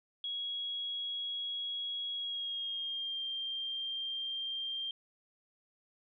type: tone with pitch glide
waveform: sine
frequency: 3320 to 3181 Hz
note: G#7 to G7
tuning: -1 to +25 cents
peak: -35 dBFS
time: 0.24-4.91 s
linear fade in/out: 2 ms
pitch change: -74 cents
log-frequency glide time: 2.13-3.23 s
effects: none